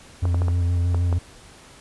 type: tone with vibrato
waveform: triangle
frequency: 87.31 Hz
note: F2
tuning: in tune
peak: -16 dBFS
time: 0.22-1.19 s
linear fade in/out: 10 ms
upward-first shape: square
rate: 6.4 Hz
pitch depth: 20 cents each way
type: clicks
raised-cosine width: 1 ms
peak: -16 dBFS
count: 6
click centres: 0.254 / 0.345 / 0.419 / 0.483 / 0.946 / 1.127 s
effects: pink hiss -47 dBFS RMS until 1.8 s + resampled to 24000 Hz